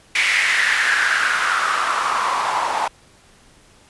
white noise with band-pass filter sweep, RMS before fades -19 dBFS, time 0.15-2.88 s, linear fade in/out 5 ms, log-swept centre 2200 to 850 Hz, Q 4.7, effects pink hiss -51 dBFS RMS until 3.89 s + resampled to 24000 Hz

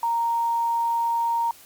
sine tone with quantisation, 930 Hz, A#5, 4 cents flat, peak -20 dBFS, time 0.03-1.51 s, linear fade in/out 2 ms, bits 8, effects white hiss -49 dBFS RMS until 1.65 s + MP3 96 kbps

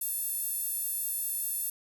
sawtooth tone with high-pass filter, 881 Hz, A5, 2 cents sharp, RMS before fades -33 dBFS, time 0.01-1.7 s, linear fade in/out 5 ms, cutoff 11000 Hz, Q 4.5, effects none

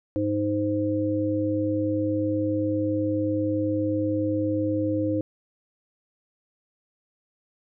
harmonic tone, 103.83 Hz, G#2, in tune, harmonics 1 / 3 / 5, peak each -30 / -24 / -28 dBFS, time 0.16-5.21 s, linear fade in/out 0 ms, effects none

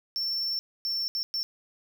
triangle tone bursts at uneven times, 5410 Hz, E8, 44 cents sharp, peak -26 dBFS, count 4, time 0.16-0.59 / 0.85-1.08 / 1.15-1.23 / 1.34-1.43 s, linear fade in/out 0 ms, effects none

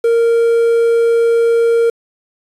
triangle tone with quantisation, 463.8 Hz, A#4, 9 cents flat, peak -7 dBFS, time 0.04-1.9 s, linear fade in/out 5 ms, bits 6, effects resampled to 32000 Hz

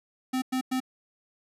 square tone bursts, 258.2 Hz, C4, 23 cents flat, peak -26 dBFS, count 3, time 0.33-0.803 s, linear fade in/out 10 ms, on 91 ms, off 100 ms, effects resampled to 32000 Hz + 10-bit

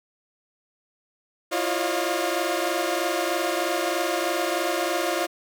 sawtooth tone cluster, 333 / 356.2 / 545 / 608 / 705 Hz, E4 / F4 / C#5 / D#5 / F5, +18 / +34 / -29 / -40 / +16 cents, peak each -26 dBFS, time 1.51-5.27 s, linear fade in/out 20 ms, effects none

